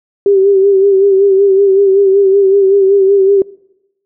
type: tone with vibrato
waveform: sine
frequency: 392 Hz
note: G4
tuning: in tune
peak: -5 dBFS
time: 0.26-3.42 s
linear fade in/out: 2 ms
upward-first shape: sine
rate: 5.3 Hz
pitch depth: 49 cents each way
effects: noise-tail reverb RT60 0.9 s tail -23 dB re dry